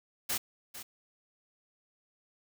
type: noise with echo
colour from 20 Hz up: white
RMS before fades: -32 dBFS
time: 0.29-0.38 s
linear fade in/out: 10 ms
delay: 450 ms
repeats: 1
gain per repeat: -12 dB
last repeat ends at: 0.83 s
effects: none